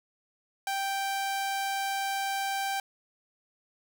sawtooth tone, 784 Hz, G5, in tune, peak -25 dBFS, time 0.67-2.8 s, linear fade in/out 2 ms, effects none

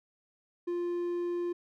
triangle tone, 349.2 Hz, F4, in tune, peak -28 dBFS, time 0.67-1.53 s, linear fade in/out 10 ms, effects none

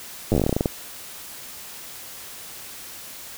slowing click train, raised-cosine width 2 ms, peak -7 dBFS, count 15, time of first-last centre 0.32-0.658 s, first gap 9 ms, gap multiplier 1.14, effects white hiss -39 dBFS RMS until 3.37 s

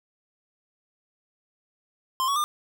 square tone with pitch steps, 1046.5 / 1121.6 / 1202.1 Hz, C6 / C#6 / D6, 0 / +20 / +40 cents, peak -23 dBFS, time 2.2-2.44 s, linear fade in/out 0 ms, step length 80 ms, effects none

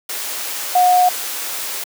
sine tone in noise, 725 Hz, F#5, 35 cents flat, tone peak -9 dBFS, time 0.75-1.09 s, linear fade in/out 5 ms, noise white, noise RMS -25 dBFS, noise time 0.09-1.84 s, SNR +13 dB, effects high-pass 400 Hz 12 dB/octave

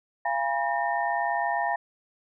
sine tone cluster, 688 / 816 / 963 / 1822 Hz, F5 / G#5 / B5 / A#6, -26 / -31 / -44 / -40 cents, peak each -29 / -28 / -31 / -31 dBFS, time 0.25-1.76 s, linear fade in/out 5 ms, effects none

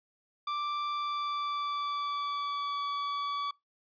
45% pulse tone with pitch glide, 1174.7 to 1143.2 Hz, D6 to D6, 0 to -47 cents, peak -31 dBFS, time 0.47-3.51 s, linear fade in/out 5 ms, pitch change -47 cents, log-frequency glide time 0.91-2.83 s, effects noise-tail reverb RT60 0.2 s tail -24 dB re dry + resampled to 11025 Hz

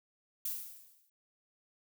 violet noise with exponential decay, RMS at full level -34 dBFS, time 0.45-1.1 s, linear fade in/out 5 ms, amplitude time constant 140 ms, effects none

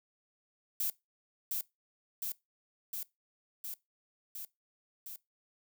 violet noise with echo, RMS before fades -33 dBFS, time 0.8-0.9 s, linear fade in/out 2 ms, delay 710 ms, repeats 6, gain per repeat -2 dB, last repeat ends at 5.16 s, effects noise-tail reverb RT60 0.2 s tail -21 dB re dry

